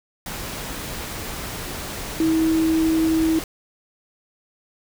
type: tone in noise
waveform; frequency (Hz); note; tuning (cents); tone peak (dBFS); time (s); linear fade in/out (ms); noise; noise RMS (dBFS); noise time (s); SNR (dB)
sine; 321.7; E4; -42; -16; 2.2-3.39; 2; pink; -31; 0.26-3.44; +12
effects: none